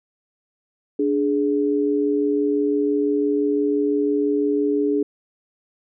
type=tone pair together; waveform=sine; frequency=291.6 / 417.5 Hz; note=D4 / G#4; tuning=-12 / +9 cents; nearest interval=tritone; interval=621 cents; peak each=-20 dBFS; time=0.99-5.03 s; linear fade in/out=5 ms; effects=none